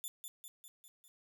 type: tone with echo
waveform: 5% pulse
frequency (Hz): 3520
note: A7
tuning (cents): 0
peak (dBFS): -32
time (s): 0.04-0.08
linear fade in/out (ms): 0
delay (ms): 200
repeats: 5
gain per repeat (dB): -4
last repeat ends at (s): 1.08
effects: 12-bit